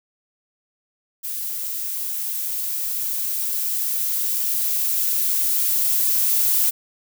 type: noise with level ramp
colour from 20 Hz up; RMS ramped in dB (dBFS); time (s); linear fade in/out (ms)
violet; -28 to -18; 1.23-6.71; 20
effects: none